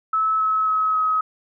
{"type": "tone with pitch steps", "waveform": "sine", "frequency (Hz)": [1300, 1290.3, 1280.6, 1271], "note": ["E6", "E6", "D#6", "D#6"], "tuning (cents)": [-24, -37, 49, 36], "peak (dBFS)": -17, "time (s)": [0.13, 1.21], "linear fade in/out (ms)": 5, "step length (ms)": 270, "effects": []}